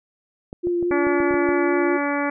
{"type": "clicks", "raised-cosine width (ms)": 2, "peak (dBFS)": -20, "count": 9, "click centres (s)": [0.529, 0.671, 0.827, 0.91, 1.069, 1.203, 1.31, 1.342, 1.49]}
{"type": "tone with vibrato", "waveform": "sine", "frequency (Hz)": 349.2, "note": "F4", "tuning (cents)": 0, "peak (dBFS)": -19, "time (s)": [0.63, 1.98], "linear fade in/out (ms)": 20, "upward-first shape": "triangle", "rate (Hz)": 4.7, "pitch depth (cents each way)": 18}
{"type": "harmonic tone", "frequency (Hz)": 286.4, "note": "D4", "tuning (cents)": -43, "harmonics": [1, 2, 3, 4, 5, 6, 7, 8], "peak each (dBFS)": [-24, -27, -29, -30, -31, -32, -32, -33], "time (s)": [0.91, 2.3], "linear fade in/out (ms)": 5}
{"effects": []}